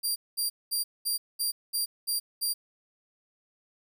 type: tone bursts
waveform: 15% pulse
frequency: 4753 Hz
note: D8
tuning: 20 cents sharp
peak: -20 dBFS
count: 8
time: 0.03-2.54 s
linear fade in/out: 20 ms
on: 130 ms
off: 210 ms
effects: none